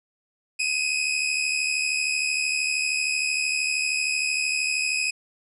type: tone pair together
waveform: sawtooth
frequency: 2500 / 2573 Hz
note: D#7 / E7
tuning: +8 / -43 cents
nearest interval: unison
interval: 49 cents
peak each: -21 / -24 dBFS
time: 0.59-5.11 s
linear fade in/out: 10 ms
effects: resampled to 24000 Hz